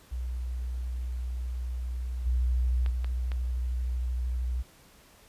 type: tone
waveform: sine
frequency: 61.74 Hz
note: B1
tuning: in tune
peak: -30 dBFS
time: 0.11-2.91 s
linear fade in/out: 20 ms
type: tone with vibrato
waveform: sine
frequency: 61.74 Hz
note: B1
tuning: in tune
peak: -27 dBFS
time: 2.25-4.63 s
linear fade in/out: 20 ms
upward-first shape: square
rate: 13 Hz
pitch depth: 26 cents each way
type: clicks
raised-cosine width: 0.3 ms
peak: -25 dBFS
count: 3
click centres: 2.862 / 3.045 / 3.318 s
effects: pink hiss -57 dBFS RMS until 5.28 s + resampled to 32000 Hz